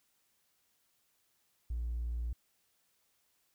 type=tone with hard clipping; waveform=sine; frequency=58.6 Hz; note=A#1; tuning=10 cents sharp; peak=-34 dBFS; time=1.7-2.33 s; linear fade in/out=5 ms; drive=1 dB; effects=white hiss -75 dBFS RMS until 3.54 s